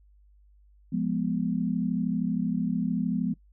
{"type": "chord", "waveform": "sine", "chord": "F diminished", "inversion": "none", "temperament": "equal", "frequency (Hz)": [174.61, 207.7, 246.9], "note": ["F3", "Ab3", "Cb4"], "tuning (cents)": [0, 0, 0], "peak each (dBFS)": -29, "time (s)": [0.92, 3.34], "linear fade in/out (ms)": 10, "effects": ["noise-tail reverb RT60 0.1 s tail -22 dB re dry", "added 50 Hz sine -55 dBFS peak until 3.52 s"]}